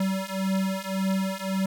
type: beating tone pair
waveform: square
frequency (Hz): 190.6 / 192.4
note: G3 / G3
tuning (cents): -48 / -32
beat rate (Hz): 1.8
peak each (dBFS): -29 / -28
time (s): 0-1.66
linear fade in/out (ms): 5
effects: none